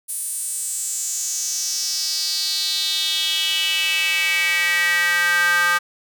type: tone with high-pass filter sweep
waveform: square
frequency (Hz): 174.61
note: F3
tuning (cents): 0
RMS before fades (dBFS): -21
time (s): 0.08-5.79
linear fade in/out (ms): 20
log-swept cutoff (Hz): 10000 to 1400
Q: 4.8
effects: none